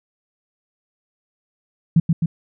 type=tone with echo; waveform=sine; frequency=164.81 Hz; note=E3; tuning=in tune; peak=-9 dBFS; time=1.96-2 s; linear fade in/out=5 ms; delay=130 ms; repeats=2; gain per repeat=-3 dB; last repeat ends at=2.26 s; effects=none